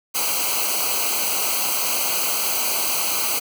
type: noise with comb filter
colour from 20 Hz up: white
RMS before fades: -22 dBFS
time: 0.14-3.4 s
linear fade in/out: 20 ms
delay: 0.56 ms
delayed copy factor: -1
effects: none